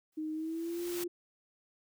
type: noise with exponential growth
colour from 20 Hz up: white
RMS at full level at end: -39 dBFS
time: 0.12-1.04 s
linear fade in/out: 5 ms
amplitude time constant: 200 ms
type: tone with pitch glide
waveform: sine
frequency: 311.1 to 349.2 Hz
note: D#4 to F4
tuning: 0 to 0 cents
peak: -34 dBFS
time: 0.17-1.08 s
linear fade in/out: 10 ms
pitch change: +200 cents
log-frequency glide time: 0.33-0.84 s
effects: none